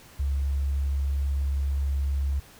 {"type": "tone", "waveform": "sine", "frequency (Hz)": 69.3, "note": "C#2", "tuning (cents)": 0, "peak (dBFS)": -23, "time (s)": [0.19, 2.4], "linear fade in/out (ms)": 10, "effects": ["pink hiss -51 dBFS RMS until 2.59 s"]}